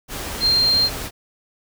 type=tone in noise; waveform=sine; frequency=4186 Hz; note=C8; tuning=in tune; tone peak=-14 dBFS; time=0.4-0.9 s; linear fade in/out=50 ms; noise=pink; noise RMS=-29 dBFS; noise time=0.08-1.11 s; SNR=+12 dB; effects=none